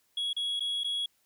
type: tone with dropouts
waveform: sine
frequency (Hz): 3335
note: G#7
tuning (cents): +7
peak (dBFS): -26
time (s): 0.17-1.06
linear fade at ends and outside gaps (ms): 5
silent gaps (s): 0.331-0.365 / 0.596-0.605 / 0.835-0.844
effects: tanh soft clip ceiling -28 dBFS + white hiss -71 dBFS RMS until 1.25 s